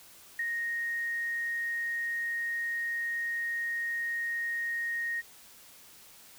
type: tone with ADSR envelope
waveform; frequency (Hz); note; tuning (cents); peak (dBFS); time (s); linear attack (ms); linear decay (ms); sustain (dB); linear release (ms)
sine; 1864.7; A#6; 0; -28; 0.39-5.22; 4; 44; -2; 27
effects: white hiss -54 dBFS RMS until 6.38 s

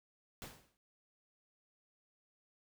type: noise with exponential decay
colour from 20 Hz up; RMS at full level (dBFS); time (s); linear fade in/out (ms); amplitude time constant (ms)
pink; -45; 0.42-0.77; 0; 76
effects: none

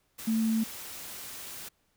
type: tone in noise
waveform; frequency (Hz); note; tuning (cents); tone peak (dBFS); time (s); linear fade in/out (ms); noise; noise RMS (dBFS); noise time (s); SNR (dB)
sine; 222.9; A3; +23; -24; 0.27-0.64; 10; white; -42; 0.18-1.69; +15
effects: pink hiss -72 dBFS RMS until 1.96 s

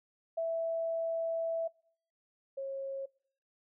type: tone pair in turn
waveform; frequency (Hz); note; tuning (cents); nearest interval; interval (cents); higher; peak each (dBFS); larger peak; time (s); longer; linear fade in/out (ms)
sine; 659.3 / 543; E5 / C#5; 0 / -36; minor third; 336; first; -30 / -35; first; 0.37-1.68 / 2.57-3.06; first; 10
effects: noise-tail reverb RT60 0.6 s tail -26 dB re dry

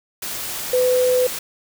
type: tone in noise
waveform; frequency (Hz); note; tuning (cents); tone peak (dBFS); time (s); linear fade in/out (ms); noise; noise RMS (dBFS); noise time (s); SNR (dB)
sine; 503; B4; +32; -14; 0.73-1.27; 5; white; -28; 0.22-1.39; +11
effects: none

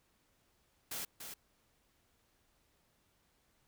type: noise with echo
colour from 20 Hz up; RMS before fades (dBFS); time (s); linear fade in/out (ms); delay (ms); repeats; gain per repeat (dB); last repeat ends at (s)
white; -41; 0.91-1.05; 5; 290; 1; -6; 1.34
effects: pink hiss -74 dBFS RMS until 3.67 s

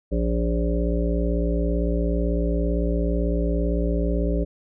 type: harmonic tone with a mistuned harmonic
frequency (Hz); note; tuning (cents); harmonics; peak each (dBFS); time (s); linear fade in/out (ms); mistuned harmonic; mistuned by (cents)
57.9; A#1; -11; 1 / 3 / 5 / 7 / 9 / 10; -22 / -27 / -29 / -30 / -32 / -32; 0.11-4.45; 20; 1; -31
effects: none

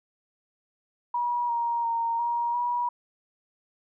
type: tone with pitch steps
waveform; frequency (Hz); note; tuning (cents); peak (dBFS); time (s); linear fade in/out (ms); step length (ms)
sine; 963 / 940 / 925 / 946 / 966; B5 / A#5 / A#5 / A#5 / B5; -44 / +14 / -14 / +25 / -39; -24; 1.14-2.89; 5; 350
effects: none

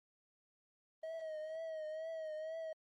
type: tone with vibrato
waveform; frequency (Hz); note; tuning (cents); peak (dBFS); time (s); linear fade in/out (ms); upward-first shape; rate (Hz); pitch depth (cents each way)
triangle; 634; D#5; +32; -39; 1.03-2.73; 5; triangle; 2.1; 61
effects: Opus 24 kbps

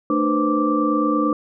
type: tone cluster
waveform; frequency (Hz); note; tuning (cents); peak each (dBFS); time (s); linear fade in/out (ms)
sine; 222.9 / 300.1 / 490.8 / 520 / 1170; A3 / D4 / B4 / C5 / D6; +23 / +38 / -11 / -11 / -7; -25 / -19 / -27 / -27 / -22; 0.1-1.33; 2
effects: none

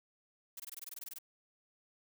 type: noise bursts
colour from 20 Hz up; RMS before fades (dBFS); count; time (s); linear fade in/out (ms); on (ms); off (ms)
blue; -45; 13; 0.57-1.186; 5; 28; 21
effects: none

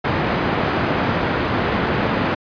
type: band-pass noise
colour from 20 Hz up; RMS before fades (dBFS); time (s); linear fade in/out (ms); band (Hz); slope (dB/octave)
pink; -20; 0.04-2.35; 10; 110 to 2000; 12
effects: resampled to 11025 Hz

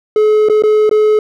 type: tone with dropouts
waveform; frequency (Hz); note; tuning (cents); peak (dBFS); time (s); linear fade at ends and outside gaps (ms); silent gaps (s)
triangle; 427.5; A4; -50; -5; 0.16-1.19; 2; 0.487-0.497 / 0.623-0.636 / 0.894-0.912
effects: none

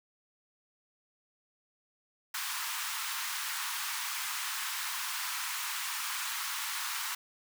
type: high-pass noise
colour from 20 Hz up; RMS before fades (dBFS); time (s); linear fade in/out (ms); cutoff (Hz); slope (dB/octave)
pink; -36; 2.34-7.15; 5; 950; 48
effects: none

